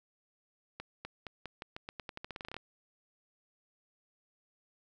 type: accelerating click train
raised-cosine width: 0.3 ms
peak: -25 dBFS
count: 19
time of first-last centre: 0.8-2.566 s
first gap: 250 ms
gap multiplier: 0.87
effects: none